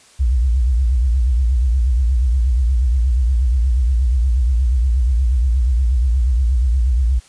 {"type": "tone with vibrato", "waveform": "sine", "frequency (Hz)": 61.8, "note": "B1", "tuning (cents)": 2, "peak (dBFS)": -12, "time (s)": [0.19, 7.2], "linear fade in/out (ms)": 20, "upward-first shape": "triangle", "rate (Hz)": 8.4, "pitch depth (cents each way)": 210, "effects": ["white hiss -48 dBFS RMS until 7.28 s", "resampled to 22050 Hz"]}